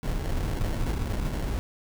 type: noise with sample-and-hold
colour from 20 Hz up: brown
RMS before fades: -28 dBFS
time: 0.03-1.59 s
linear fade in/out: 0 ms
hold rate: 1225 Hz
effects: none